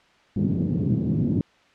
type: band-pass noise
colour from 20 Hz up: white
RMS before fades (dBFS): -23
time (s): 0.36-1.41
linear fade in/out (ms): 2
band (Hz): 100 to 250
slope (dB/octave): 24
effects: white hiss -57 dBFS RMS until 1.74 s + low-pass 3000 Hz 12 dB/octave